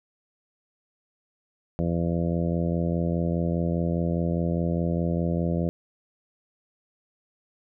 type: harmonic tone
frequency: 84.9 Hz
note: F2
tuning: 48 cents flat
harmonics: 1 / 2 / 3 / 4 / 5 / 6 / 7 / 8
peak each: -30 / -25 / -33 / -33 / -38 / -34 / -35 / -40 dBFS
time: 1.79-5.69 s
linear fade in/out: 0 ms
effects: none